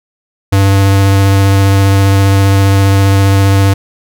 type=tone with vibrato; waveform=square; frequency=98 Hz; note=G2; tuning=in tune; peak=-6 dBFS; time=0.52-3.74 s; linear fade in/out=10 ms; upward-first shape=square; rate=15 Hz; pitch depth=9 cents each way; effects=none